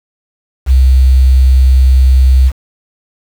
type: tone with quantisation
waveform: sine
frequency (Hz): 65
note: C2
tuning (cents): -11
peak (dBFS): -3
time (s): 0.66-2.52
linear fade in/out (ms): 50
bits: 5
effects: none